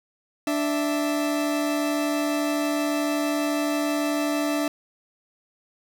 40% pulse tone pair together, 293.6 / 659 Hz, D4 / E5, 0 / -1 cents, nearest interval octave + major second, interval 1399 cents, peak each -23 / -27 dBFS, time 0.47-4.68 s, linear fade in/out 2 ms, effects none

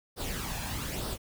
pink noise with flanger, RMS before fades -35 dBFS, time 0.16-1.18 s, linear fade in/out 50 ms, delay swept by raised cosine 0.21 to 1.21 ms, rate 1.1 Hz, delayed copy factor +0.55, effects none

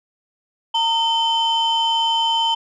sine tone pair together, 913 / 3071 Hz, A#5 / G7, -36 / -36 cents, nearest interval octave + major sixth, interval 2100 cents, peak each -17 dBFS, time 0.74-2.55 s, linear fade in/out 10 ms, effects tanh soft clip ceiling -12 dBFS

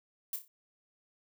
violet noise with echo, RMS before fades -35 dBFS, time 0.33-0.36 s, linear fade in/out 2 ms, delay 30 ms, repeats 4, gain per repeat -8 dB, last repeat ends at 0.48 s, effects none

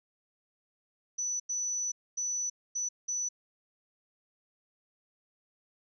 sine tone bursts at uneven times, 5960 Hz, F#8, 12 cents sharp, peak -30 dBFS, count 5, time 1.18-1.4 / 1.49-1.92 / 2.17-2.5 / 2.75-2.89 / 3.08-3.29 s, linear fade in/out 10 ms, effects none

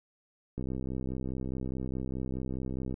click train, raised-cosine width 3 ms, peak -23 dBFS, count 154, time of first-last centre 0.58-2.941 s, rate 64.8 Hz, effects none

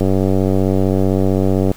click train, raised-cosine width 2 ms, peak -3 dBFS, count 164, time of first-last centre 0.01-1.715 s, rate 95.6 Hz, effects pink hiss -41 dBFS RMS until 1.76 s

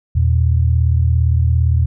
sine tone pair together, 81.39 / 118.9 Hz, E2 / A#2, -21 / +35 cents, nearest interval perfect fifth, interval 656 cents, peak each -12 / -16 dBFS, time 0.15-1.86 s, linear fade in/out 10 ms, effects none

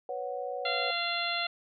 sine chord, B suspended second, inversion none, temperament equal, 493.9 / 554.4 / 740 Hz, B4 / C#5 / F#5, 0 / 0 / 0 cents, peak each -37 dBFS, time 0.09-0.91 s, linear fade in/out 2 ms
harmonic tone, 690 Hz, F5, 21 cents flat, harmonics 1 / 2 / 3 / 4 / 5 / 6, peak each -36 / -36 / -36 / -36 / -36 / -36 dBFS, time 0.65-1.47 s, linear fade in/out 5 ms
effects none

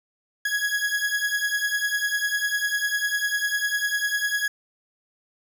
40% pulse beating tone pair, 1661.2 / 1671.2 Hz, G#6 / G#6, 0 / +10 cents, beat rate 10 Hz, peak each -25 / -25 dBFS, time 0.45-4.48 s, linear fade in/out 5 ms, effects none

